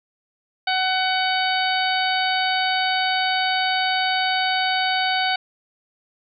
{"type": "harmonic tone", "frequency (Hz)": 750, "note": "F#5", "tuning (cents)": 23, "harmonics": [1, 2, 3, 4, 5, 6], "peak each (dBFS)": [-22, -25, -27, -28, -29, -30], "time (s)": [0.67, 5.36], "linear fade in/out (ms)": 5, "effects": []}